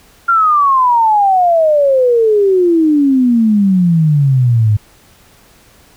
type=exponential sweep; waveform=sine; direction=down; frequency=1396.9 to 103 Hz; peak=-7 dBFS; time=0.28-4.77 s; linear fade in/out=10 ms; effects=pink hiss -46 dBFS RMS until 5.96 s